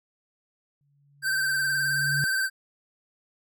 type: tone with exponential growth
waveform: sine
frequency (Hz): 142.2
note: C#3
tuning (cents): +45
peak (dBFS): -26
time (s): 0.81-2.24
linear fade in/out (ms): 0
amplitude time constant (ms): 310
type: tone with vibrato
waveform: square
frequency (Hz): 1556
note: G6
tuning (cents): -13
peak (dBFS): -24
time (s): 1.22-2.5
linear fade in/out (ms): 50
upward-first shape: triangle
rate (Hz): 19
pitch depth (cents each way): 49
effects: none